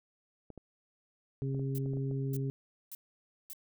clicks, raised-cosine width 2 ms, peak -33 dBFS, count 8, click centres 0.503 / 0.577 / 1.547 / 1.595 / 1.86 / 1.935 / 1.971 / 2.112 s
harmonic tone, 135.5 Hz, C#3, 39 cents flat, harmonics 1 / 2 / 3, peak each -32 / -40 / -41 dBFS, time 1.42-2.5 s, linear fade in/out 0 ms
violet noise bursts, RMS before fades -44 dBFS, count 4, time 1.75-3.532 s, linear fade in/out 0 ms, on 33 ms, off 550 ms
effects none

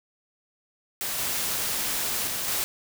white noise with level steps, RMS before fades -30 / -28 / -30 / -27 dBFS, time 1.01-2.64 s, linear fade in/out 0 ms, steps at 1.18 / 2.27 / 2.48 s, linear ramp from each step 2 ms, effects none

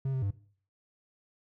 triangle tone with pitch steps, 134.4 / 131.3 / 99.2 Hz, C3 / C3 / G2, +47 / +6 / +21 cents, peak -26 dBFS, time 0.05-0.308 s, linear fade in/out 5 ms, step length 86 ms, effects noise-tail reverb RT60 0.5 s tail -19 dB re dry

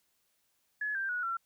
sine tone with pitch steps, 1700 / 1577 / 1462.9 / 1357.1 Hz, G#6 / G6 / F#6 / E6, +40 / +10 / -20 / +50 cents, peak -31 dBFS, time 0.81-1.37 s, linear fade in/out 5 ms, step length 140 ms, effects white hiss -75 dBFS RMS until 1.45 s

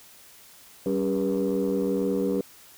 sine tone cluster, 193.5 / 281.7 / 400.6 / 482.7 Hz, G3 / C#4 / G4 / B4, -22 / +28 / +38 / -40 cents, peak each -27 dBFS, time 0.86-2.41 s, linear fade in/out 2 ms, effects tanh soft clip ceiling -17 dBFS + white hiss -51 dBFS RMS until 2.77 s

